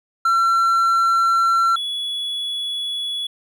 triangle tone pair in turn, 1355 / 3391 Hz, E6 / G#7, +47 / +35 cents, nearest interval octave + major third, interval 1588 cents, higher second, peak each -12 / -21 dBFS, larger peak first, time 0.25-1.76 / 1.76-3.27 s, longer neither, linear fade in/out 5 ms, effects none

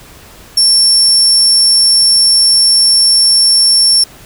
35% pulse tone, 5440 Hz, F8, 46 cents flat, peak -3 dBFS, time 0.57-4.04 s, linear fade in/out 5 ms, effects pink hiss -37 dBFS RMS until 4.25 s

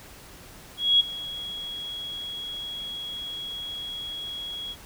sine tone with ADSR envelope, 3322 Hz, G#7, in tune, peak -14 dBFS, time 0.77-4.76 s, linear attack 230 ms, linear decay 14 ms, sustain -18 dB, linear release 50 ms, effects pink hiss -47 dBFS RMS until 4.85 s

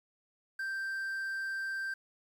triangle tone with quantisation, 1569 Hz, G6, 1 cent sharp, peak -32 dBFS, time 0.59-1.94 s, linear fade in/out 5 ms, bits 10, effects none

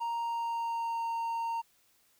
triangle tone with pitch glide, 932.3 to 921.1 Hz, A#5 to A#5, 0 to -21 cents, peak -29 dBFS, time 0-1.62 s, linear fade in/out 20 ms, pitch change -21 cents, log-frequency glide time 0.2-1.04 s, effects white hiss -68 dBFS RMS until 2.19 s

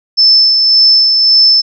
sine tone with tremolo, 5274 Hz, E8, in tune, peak -3 dBFS, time 0.17-1.62 s, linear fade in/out 20 ms, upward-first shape sine, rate 1.8 Hz, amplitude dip 35%, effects none

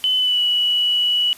sine tone with pitch glide, 3025 to 2942 Hz, F#7 to F#7, +38 to -11 cents, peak -15 dBFS, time 0.04-1.33 s, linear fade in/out 0 ms, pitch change -49 cents, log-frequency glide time 0.17-0.41 s, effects white hiss -43 dBFS RMS until 1.37 s + resampled to 32000 Hz

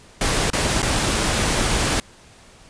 pink noise with dropouts, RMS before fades -20 dBFS, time 0.21-2 s, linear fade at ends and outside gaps 2 ms, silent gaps 0.502-0.532 / 0.82-0.828 s, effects pink hiss -48 dBFS RMS until 2.69 s + resampled to 22050 Hz

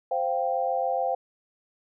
sine chord, C suspended fourth, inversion none, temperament just, 523.3 / 697.7 / 784.9 Hz, C5 / F5 / G5, 0 / -2 / +2 cents, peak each -28 dBFS, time 0.11-1.15 s, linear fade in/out 5 ms, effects none

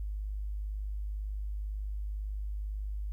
sine tone, 51 Hz, G#1, 31 cents flat, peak -33 dBFS, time 0-3.12 s, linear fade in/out 0 ms, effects 12-bit

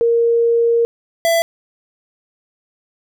sine / square tone pair in turn, 466.2 / 668.1 Hz, A#4 / E5, 0 / +23 cents, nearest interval tritone, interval 623 cents, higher second, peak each -11 / -13 dBFS, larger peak first, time 0.01-0.85 / 1.25-1.42 s, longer first, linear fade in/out 0 ms, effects none

